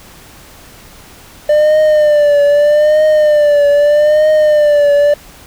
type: tone with vibrato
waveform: triangle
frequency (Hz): 596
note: D5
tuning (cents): +25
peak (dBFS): -4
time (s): 1.49-5.14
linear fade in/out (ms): 5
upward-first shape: triangle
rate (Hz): 0.8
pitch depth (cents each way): 68
effects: pink hiss -38 dBFS RMS until 5.46 s